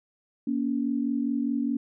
sine tone pair together, 237.4 / 282.3 Hz, A#3 / C#4, +32 / +32 cents, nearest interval minor third, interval 300 cents, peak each -27 dBFS, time 0.47-1.77 s, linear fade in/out 5 ms, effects none

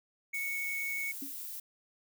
triangle tone with vibrato, 2217 Hz, C#7, in tune, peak -32 dBFS, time 0.33-1.12 s, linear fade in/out 10 ms, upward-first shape triangle, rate 11 Hz, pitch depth 9 cents each way
violet noise, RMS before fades -42 dBFS, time 0.34-1.6 s, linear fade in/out 5 ms
sine tone with exponential decay, 277.2 Hz, C#4, in tune, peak -37 dBFS, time 1.22-1.36 s, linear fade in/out 5 ms, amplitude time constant 29 ms
effects none

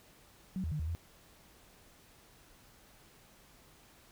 sine tone with pitch steps, 186.8 / 79.9 / 151.6 / 78 / 83.8 Hz, F#3 / D#2 / D#3 / D#2 / E2, +17 / +47 / -45 / +5 / +29 cents, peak -33 dBFS, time 0.56-0.95 s, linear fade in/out 0 ms, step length 78 ms, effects pink hiss -61 dBFS RMS until 4.11 s

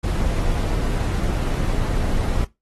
brown noise, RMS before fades -21 dBFS, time 0.03-2.45 s, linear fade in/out 10 ms, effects noise-tail reverb RT60 0.2 s tail -19 dB re dry + AAC 32 kbps

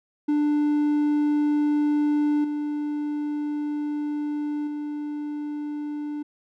triangle tone with level steps, 295.9 Hz, D4, 13 cents sharp, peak -17 / -23 / -26 dBFS, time 0.28-6.23 s, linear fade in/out 10 ms, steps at 2.44 / 4.67 s, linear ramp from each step 5 ms, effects none

